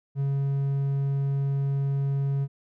triangle tone, 138.59 Hz, C#3, in tune, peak -21 dBFS, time 0.15-2.48 s, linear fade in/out 50 ms, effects none

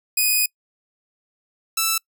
5% pulse tone pair in turn, 2489 / 1322.3 Hz, D#7 / E6, 0 / +5 cents, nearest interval major seventh, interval 1095 cents, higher first, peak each -7 dBFS, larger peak neither, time 0.17-0.46 / 1.77-1.98 s, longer first, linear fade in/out 5 ms, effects noise-tail reverb RT60 0.1 s tail -26 dB re dry

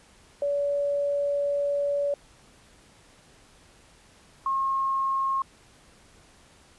sine tone pair in turn, 571 / 1077.9 Hz, D5 / C#6, -49 / -49 cents, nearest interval major seventh, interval 1100 cents, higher second, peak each -23 dBFS, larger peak neither, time 0.42-2.14 / 4.46-5.42 s, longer first, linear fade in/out 2 ms, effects pink hiss -56 dBFS RMS until 6.78 s + resampled to 24000 Hz

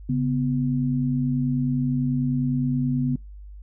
sine tone pair together, 139.9 / 249.3 Hz, C#3 / B3, +16 / +16 cents, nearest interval minor seventh, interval 1000 cents, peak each -23 dBFS, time 0.09-3.16 s, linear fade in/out 5 ms, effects noise-tail reverb RT60 0.2 s tail -25 dB re dry + added 50 Hz sine -38 dBFS peak until 3.62 s

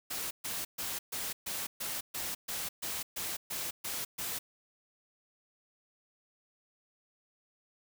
white noise bursts, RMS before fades -37 dBFS, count 13, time 0.1-4.39 s, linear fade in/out 10 ms, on 210 ms, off 130 ms, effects none

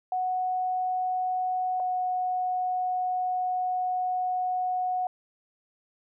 sine tone pair in turn, 738 / 733.7 Hz, F#5 / F#5, -5 / -15 cents, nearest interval unison, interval 10 cents, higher first, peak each -25 dBFS, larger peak neither, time 0.12-1.8 / 1.8-5.07 s, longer second, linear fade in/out 2 ms, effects none

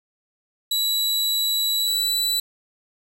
sawtooth tone with pitch glide, 3929 to 3963 Hz, B7 to B7, -10 to +5 cents, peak -17 dBFS, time 0.71-2.4 s, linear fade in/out 5 ms, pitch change +15 cents, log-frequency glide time 1.75-2.13 s, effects none

